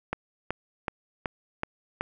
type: click train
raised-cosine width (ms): 0.5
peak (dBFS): -13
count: 6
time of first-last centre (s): 0.13-2.01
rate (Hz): 2.66
effects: none